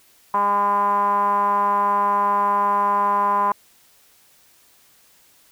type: tone with low-pass filter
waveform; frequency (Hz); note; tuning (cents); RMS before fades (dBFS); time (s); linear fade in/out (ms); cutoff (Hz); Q
5% pulse; 202.8; G#3; -41; -19; 0.34-3.52; 2; 1000; 8.3
effects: white hiss -55 dBFS RMS until 5.51 s